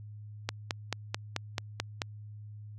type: click train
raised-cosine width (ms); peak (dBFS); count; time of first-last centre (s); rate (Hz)
0.2; -13; 8; 0.49-2.018; 4.58
effects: added 105 Hz sine -43 dBFS peak until 2.78 s + AAC 64 kbps